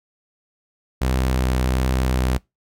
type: tone with vibrato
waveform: sawtooth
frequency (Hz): 63.9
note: C2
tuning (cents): -40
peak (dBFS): -14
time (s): 1.01-2.38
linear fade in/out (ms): 10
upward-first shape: sine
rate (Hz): 1.4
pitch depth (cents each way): 14
effects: noise-tail reverb RT60 0.2 s tail -24 dB re dry